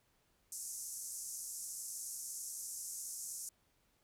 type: band-pass noise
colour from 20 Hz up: pink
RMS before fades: -45 dBFS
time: 0.52-3.49 s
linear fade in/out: 2 ms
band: 5900 to 12000 Hz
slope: 48 dB/octave
effects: pink hiss -75 dBFS RMS until 4.03 s

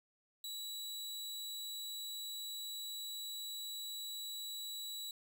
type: tone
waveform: sawtooth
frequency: 3916 Hz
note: B7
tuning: 15 cents flat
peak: -39 dBFS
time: 0.44-5.11 s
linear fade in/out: 2 ms
effects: none

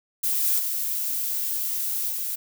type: noise with level steps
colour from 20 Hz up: violet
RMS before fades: -24 / -22 / -27 / -29 dBFS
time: 0.23-2.36 s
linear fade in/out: 10 ms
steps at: 0.43 / 0.58 / 2.09 s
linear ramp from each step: 20 ms
effects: none

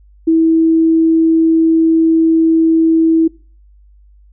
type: tone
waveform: sine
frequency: 324.9 Hz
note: E4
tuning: 25 cents flat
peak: -7 dBFS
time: 0.27-3.28 s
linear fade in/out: 10 ms
effects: noise-tail reverb RT60 0.4 s tail -24 dB re dry + added 50 Hz sine -42 dBFS peak until 4.32 s

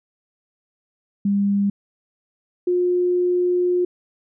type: tone pair in turn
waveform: sine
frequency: 200.6 / 357.4 Hz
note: G3 / F4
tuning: +40 / +40 cents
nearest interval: minor seventh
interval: 1000 cents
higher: second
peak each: -16 dBFS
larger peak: neither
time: 1.25-1.7 / 2.67-3.85 s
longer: second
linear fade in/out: 5 ms
effects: none

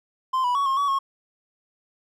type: tone with pitch steps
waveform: triangle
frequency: 1040 / 982 / 1120 / 1073 / 1133 / 1090 Hz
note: C6 / B5 / C#6 / C6 / C#6 / C#6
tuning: -11 / -10 / +18 / +43 / +37 / -29 cents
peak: -18 dBFS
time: 0.33-0.99 s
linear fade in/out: 10 ms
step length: 110 ms
effects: none

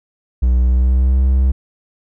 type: tone with pitch glide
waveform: triangle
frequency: 61.74 to 65.41 Hz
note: B1 to C2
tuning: 0 to 0 cents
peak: -8 dBFS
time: 0.42-1.52 s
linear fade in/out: 10 ms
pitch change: +100 cents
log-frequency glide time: 0.61-1.21 s
effects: none

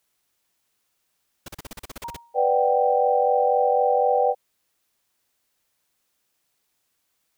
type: noise bursts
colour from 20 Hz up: pink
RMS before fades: -36 dBFS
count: 12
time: 1.46-2.166 s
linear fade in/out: 5 ms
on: 24 ms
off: 38 ms
type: tone with exponential decay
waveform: sine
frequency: 938 Hz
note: A#5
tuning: 11 cents sharp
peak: -28 dBFS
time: 2.04-2.4 s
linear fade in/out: 5 ms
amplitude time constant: 77 ms
type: chord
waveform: sine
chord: G major seventh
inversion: first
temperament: equal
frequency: 493.9 / 587.3 / 740 / 784 Hz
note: B4 / D5 / F#5 / G5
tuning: 0 / 0 / 0 / 0 cents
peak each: -21 / -24 / -26 / -21 dBFS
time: 2.34-4.35 s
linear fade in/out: 50 ms
effects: white hiss -73 dBFS RMS until 7.37 s

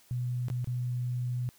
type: tone with dropouts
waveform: sine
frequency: 123.47 Hz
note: B2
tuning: in tune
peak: -29 dBFS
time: 0.11-1.49 s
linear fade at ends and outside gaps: 0 ms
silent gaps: 0.484-0.501 / 0.644-0.673 s
effects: white hiss -61 dBFS RMS until 1.58 s

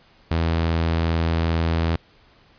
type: tone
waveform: sawtooth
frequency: 82.41 Hz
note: E2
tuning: in tune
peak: -15 dBFS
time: 0.31-1.96 s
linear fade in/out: 0 ms
effects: pink hiss -55 dBFS RMS until 2.58 s + resampled to 11025 Hz

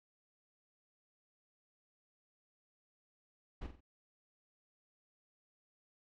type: noise with echo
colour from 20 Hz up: brown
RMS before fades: -42 dBFS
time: 3.61-3.67 s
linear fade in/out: 10 ms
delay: 46 ms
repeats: 3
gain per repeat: -8 dB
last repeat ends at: 3.808 s
effects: low-pass 4000 Hz 12 dB/octave

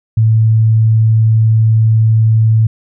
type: tone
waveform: sine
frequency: 111 Hz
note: A2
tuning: 16 cents sharp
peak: -6 dBFS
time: 0.17-2.67 s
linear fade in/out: 5 ms
effects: none

